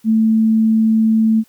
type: tone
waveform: sine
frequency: 221.3 Hz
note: A3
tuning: 10 cents sharp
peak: -10 dBFS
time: 0.04-1.44 s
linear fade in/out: 50 ms
effects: white hiss -55 dBFS RMS until 1.48 s